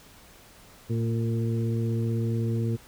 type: harmonic tone with a mistuned harmonic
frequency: 114.5 Hz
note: A#2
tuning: 31 cents flat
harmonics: 1 / 2 / 3 / 4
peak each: -25 / -31 / -35 / -37 dBFS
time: 0.89-2.77 s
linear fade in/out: 20 ms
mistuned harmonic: 3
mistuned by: +17 cents
effects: pink hiss -52 dBFS RMS until 2.87 s